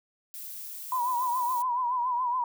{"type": "noise", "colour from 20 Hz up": "violet", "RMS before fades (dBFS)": -40, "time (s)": [0.34, 1.62], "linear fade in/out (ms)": 0}
{"type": "tone with vibrato", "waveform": "sine", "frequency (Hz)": 987.8, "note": "B5", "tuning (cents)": 0, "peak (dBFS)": -25, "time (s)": [0.92, 2.44], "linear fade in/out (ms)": 2, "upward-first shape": "triangle", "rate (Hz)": 7.1, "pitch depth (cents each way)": 89}
{"effects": []}